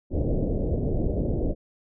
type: low-pass noise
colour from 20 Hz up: pink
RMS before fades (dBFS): -25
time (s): 0.1-1.55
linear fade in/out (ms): 50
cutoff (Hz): 600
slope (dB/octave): 48
effects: none